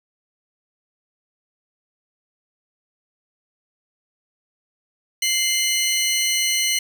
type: tone pair together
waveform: 20% pulse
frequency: 2093 / 2969 Hz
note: C7 / F#7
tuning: 0 / +5 cents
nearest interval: tritone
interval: 605 cents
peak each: -16 dBFS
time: 5.22-6.79 s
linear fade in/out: 5 ms
effects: none